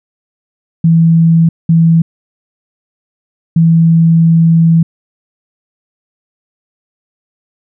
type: tone bursts at uneven times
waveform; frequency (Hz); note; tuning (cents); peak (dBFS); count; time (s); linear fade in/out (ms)
sine; 164.81; E3; 0; -4; 3; 0.84-1.49 / 1.69-2.02 / 3.56-4.83; 5
effects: none